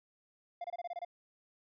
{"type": "tone bursts", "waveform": "triangle", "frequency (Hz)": 698.5, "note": "F5", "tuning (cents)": 0, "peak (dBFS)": -35, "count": 8, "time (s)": [0.61, 1.049], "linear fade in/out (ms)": 5, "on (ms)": 33, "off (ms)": 25, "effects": ["resampled to 11025 Hz"]}